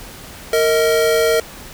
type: tone pair together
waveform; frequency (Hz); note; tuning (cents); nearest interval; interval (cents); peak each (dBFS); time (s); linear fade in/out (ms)
square; 460 / 632.3; A#4 / D#5; -23 / +28; tritone; 551; -15 / -18; 0.53-1.4; 2
effects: pink hiss -36 dBFS RMS until 1.73 s